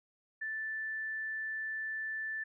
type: tone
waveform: sine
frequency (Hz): 1760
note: A6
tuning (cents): 0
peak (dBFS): -35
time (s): 0.41-2.44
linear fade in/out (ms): 10
effects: none